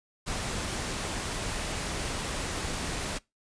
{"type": "noise", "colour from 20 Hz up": "pink", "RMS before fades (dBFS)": -33, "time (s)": [0.26, 3.19], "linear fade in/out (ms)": 20, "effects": ["noise-tail reverb RT60 0.2 s tail -22 dB re dry", "resampled to 22050 Hz"]}